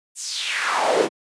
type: noise with high-pass filter sweep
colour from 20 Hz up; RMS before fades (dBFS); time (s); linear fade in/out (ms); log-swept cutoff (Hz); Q
brown; -22; 0.15-1.09; 50; 8400 to 320; 3.1
effects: high-pass 200 Hz 12 dB/octave + resampled to 22050 Hz